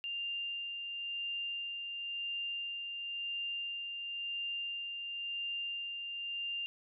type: tone with tremolo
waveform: sine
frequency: 2794 Hz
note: F7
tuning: in tune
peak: -35 dBFS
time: 0.04-6.66 s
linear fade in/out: 0 ms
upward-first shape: sine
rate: 0.96 Hz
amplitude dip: 35%
effects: none